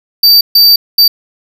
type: tone bursts at uneven times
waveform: square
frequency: 4638 Hz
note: D8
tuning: 22 cents flat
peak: -3 dBFS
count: 3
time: 0.23-0.41 / 0.55-0.76 / 0.98-1.08 s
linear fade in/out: 5 ms
effects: none